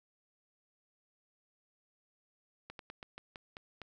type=slowing click train; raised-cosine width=0.3 ms; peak=-29 dBFS; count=8; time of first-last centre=2.7-3.817 s; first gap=92 ms; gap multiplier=1.18; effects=none